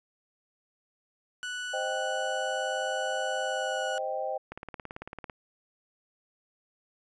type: tone with pitch glide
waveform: 30% pulse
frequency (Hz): 1480 to 1466.4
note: F#6 to F#6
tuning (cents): 0 to -16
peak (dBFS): -31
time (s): 1.43-3.98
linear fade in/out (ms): 0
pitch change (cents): -16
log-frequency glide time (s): 3.41-3.85
type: chord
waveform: sine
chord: C minor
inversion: none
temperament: equal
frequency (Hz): 523.3 / 622.3 / 784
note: C5 / Eb5 / G5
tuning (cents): 0 / 0 / 0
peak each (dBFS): -34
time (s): 1.73-4.38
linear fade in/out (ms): 10
type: click train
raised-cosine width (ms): 0.5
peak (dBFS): -24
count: 15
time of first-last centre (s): 4.52-5.298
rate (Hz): 18
effects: resampled to 22050 Hz